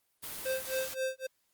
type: noise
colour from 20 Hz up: white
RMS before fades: -41 dBFS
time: 0.22-0.95 s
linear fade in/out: 20 ms
type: tone with tremolo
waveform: square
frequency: 523.3 Hz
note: C5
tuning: in tune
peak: -30 dBFS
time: 0.45-1.27 s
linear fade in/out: 10 ms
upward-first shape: sine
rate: 3.8 Hz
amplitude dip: 100%
effects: white hiss -75 dBFS RMS until 1.53 s + Opus 32 kbps